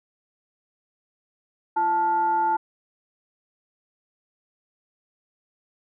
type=tone with frequency modulation; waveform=sine; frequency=877 Hz; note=A5; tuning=6 cents flat; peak=-19 dBFS; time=1.76-2.57 s; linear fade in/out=10 ms; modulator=534 Hz; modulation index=0.39; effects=none